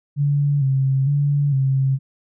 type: tone with vibrato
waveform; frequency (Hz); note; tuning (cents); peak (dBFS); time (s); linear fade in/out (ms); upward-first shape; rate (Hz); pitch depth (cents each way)
sine; 138.9; C#3; +4; -15; 0.16-1.99; 50; square; 1.1; 57
effects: none